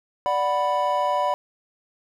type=chord; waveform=triangle; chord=B minor; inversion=first; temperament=equal; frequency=587.3 / 740 / 987.8 Hz; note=D5 / F#5 / B5; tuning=0 / 0 / 0 cents; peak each=-23 / -24 / -21 dBFS; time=0.26-1.34 s; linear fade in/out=0 ms; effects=none